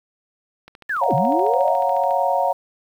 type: click train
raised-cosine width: 0.3 ms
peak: -25 dBFS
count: 21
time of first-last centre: 0.68-2.109 s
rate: 14 Hz
type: linear two-way sweep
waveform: sine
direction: down then up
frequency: 1820 to 123.47 to 680 Hz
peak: -20 dBFS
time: 0.89-1.75 s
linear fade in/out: 10 ms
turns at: 1.14 s
type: chord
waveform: sine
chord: Gb major seventh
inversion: second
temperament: equal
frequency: 554.4 / 698.5 / 740 / 932.3 Hz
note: Db5 / F5 / Gb5 / Bb5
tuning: 0 / 0 / 0 / 0 cents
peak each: -22 dBFS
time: 1.01-2.53 s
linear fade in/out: 10 ms
effects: 8-bit